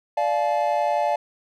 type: chord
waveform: triangle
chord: D minor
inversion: none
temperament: equal with one note detuned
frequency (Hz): 587.3 / 698.5 / 857.4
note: D5 / F5 / A5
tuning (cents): 0 / 0 / -45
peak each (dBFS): -22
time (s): 0.17-1.16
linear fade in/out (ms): 5
effects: none